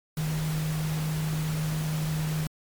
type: tone in noise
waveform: sine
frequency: 155.56 Hz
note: D#3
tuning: in tune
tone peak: -26 dBFS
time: 0.17-2.47 s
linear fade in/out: 2 ms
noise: pink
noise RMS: -37 dBFS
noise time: 0.17-2.47 s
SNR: +8 dB
effects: MP3 96 kbps